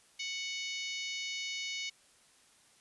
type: harmonic tone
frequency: 740 Hz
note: F#5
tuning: in tune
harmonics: 3 / 4 / 5 / 6 / 7 / 8 / 9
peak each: -40 / -42 / -44 / -46 / -47 / -48 / -49 dBFS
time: 0.19-1.9 s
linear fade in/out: 10 ms
effects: white hiss -64 dBFS RMS until 2.8 s + resampled to 24000 Hz